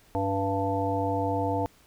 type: harmonic tone with a mistuned harmonic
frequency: 98 Hz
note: G2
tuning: in tune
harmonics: 1 / 3 / 5 / 7 / 9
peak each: -31 / -31 / -31 / -31 / -31 dBFS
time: 0.15-1.66 s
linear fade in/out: 0 ms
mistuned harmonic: 3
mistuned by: -27 cents
effects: pink hiss -59 dBFS RMS until 1.86 s